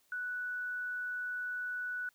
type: tone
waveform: sine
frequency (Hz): 1480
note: F#6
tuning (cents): 0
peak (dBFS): -35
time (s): 0.12-2.09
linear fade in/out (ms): 2
effects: white hiss -71 dBFS RMS until 2.14 s